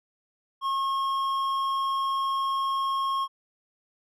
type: tone with hard clipping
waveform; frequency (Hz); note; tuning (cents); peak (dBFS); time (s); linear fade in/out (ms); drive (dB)
triangle; 1083; C#6; -41; -26; 0.61-3.28; 50; 10
effects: none